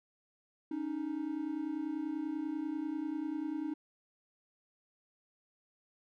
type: tone pair together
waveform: triangle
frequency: 280.9 / 311.1 Hz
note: C#4 / D#4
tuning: +23 / 0 cents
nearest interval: major second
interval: 177 cents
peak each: -37 / -34 dBFS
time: 0.71-3.74 s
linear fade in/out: 5 ms
effects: none